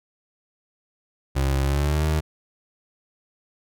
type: tone with pitch glide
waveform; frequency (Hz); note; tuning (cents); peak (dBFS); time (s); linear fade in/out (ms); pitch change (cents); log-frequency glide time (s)
30% pulse; 67.8 to 77.43; C#2 to D#2; -38 to -8; -17; 1.35-2.21; 20; +230; 1.62-2.05
effects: none